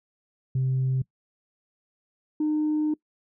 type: tone pair in turn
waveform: sine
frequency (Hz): 130.81 / 304.9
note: C3 / D#4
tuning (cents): 0 / -35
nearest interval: octave + minor third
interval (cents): 1465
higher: second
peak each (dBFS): -20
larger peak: neither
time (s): 0.55-1.02 / 2.4-2.94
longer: second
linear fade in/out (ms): 5
effects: noise-tail reverb RT60 0.1 s tail -23 dB re dry + tanh soft clip ceiling -19 dBFS